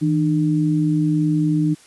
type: tone pair together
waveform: sine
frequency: 160.14 / 301.6 Hz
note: E3 / D4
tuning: -50 / +46 cents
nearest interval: major seventh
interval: 1096 cents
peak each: -18 dBFS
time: 0.01-1.75 s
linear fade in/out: 20 ms
effects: white hiss -49 dBFS RMS until 1.86 s + resampled to 24000 Hz